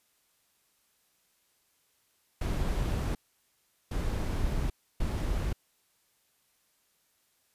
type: noise bursts at uneven times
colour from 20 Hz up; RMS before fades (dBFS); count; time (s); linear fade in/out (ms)
brown; -30; 3; 2.41-3.15 / 3.91-4.7 / 5-5.53; 5
effects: white hiss -71 dBFS RMS until 7.54 s + resampled to 32000 Hz